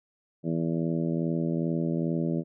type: harmonic tone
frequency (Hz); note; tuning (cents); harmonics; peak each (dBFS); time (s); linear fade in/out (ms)
82.41; E2; 0; 2 / 3 / 4 / 5 / 6 / 7 / 8; -28 / -31 / -32 / -37 / -43 / -38 / -46; 0.43-2.44; 50
effects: none